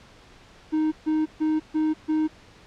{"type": "tone bursts", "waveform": "triangle", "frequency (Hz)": 311.1, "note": "D#4", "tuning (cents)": 0, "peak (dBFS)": -18, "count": 5, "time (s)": [0.72, 2.28], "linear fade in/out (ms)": 20, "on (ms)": 200, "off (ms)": 140, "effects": ["pink hiss -51 dBFS RMS until 2.66 s", "low-pass 5000 Hz 12 dB/octave"]}